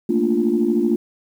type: chord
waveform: sine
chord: Bb major seventh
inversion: third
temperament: equal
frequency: 220 / 233.1 / 293.7 / 349.2 Hz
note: A3 / Bb3 / D4 / F4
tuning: 0 / 0 / 0 / 0 cents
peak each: -22 / -20 / -22 / -19 dBFS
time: 0.09-0.96 s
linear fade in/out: 5 ms
effects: tanh soft clip ceiling -6 dBFS + 8-bit